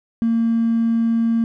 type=tone with hard clipping; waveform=triangle; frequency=229.1 Hz; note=A#3; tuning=30 cents flat; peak=-15 dBFS; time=0.22-1.44 s; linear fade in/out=0 ms; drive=3 dB; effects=none